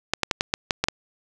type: clicks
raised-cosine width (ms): 0.2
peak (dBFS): -3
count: 8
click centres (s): 0.136 / 0.233 / 0.312 / 0.409 / 0.539 / 0.708 / 0.84 / 0.885
effects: none